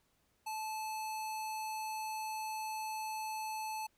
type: tone with low-pass filter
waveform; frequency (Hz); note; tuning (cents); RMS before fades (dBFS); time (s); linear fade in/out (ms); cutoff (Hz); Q
square; 870; A5; -20; -40; 0.46-3.87; 10; 12000; 1.4
effects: pink hiss -75 dBFS RMS until 3.97 s